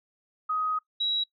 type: tone pair in turn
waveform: sine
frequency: 1256 / 3874 Hz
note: D#6 / B7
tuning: +16 / -34 cents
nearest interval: octave + perfect fifth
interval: 1950 cents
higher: second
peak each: -25 / -24 dBFS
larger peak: second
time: 0.49-0.79 / 1-1.24 s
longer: first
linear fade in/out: 10 ms
effects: noise-tail reverb RT60 0.1 s tail -21 dB re dry